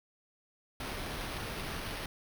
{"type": "noise with sample-and-hold", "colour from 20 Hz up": "pink", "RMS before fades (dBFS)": -39, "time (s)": [0.8, 2.06], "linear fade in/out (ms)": 2, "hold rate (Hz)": 7350, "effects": []}